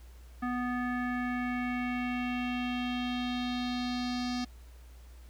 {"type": "tone with low-pass filter sweep", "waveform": "square", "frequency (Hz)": 246.9, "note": "B3", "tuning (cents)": 0, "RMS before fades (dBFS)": -33, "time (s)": [0.42, 4.45], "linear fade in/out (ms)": 10, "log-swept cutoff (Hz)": [1500, 5000], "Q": 3.3, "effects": ["added 60 Hz sine -48 dBFS peak until 5.29 s", "pink hiss -62 dBFS RMS until 5.29 s"]}